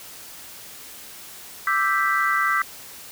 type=chord; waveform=sine; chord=E minor seventh; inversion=third; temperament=equal; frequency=1174.7 / 1318.5 / 1568 / 1975.5 Hz; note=D6 / E6 / G6 / B6; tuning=0 / 0 / 0 / 0 cents; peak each=-24 dBFS; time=1.67-2.62 s; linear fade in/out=2 ms; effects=white hiss -41 dBFS RMS until 3.11 s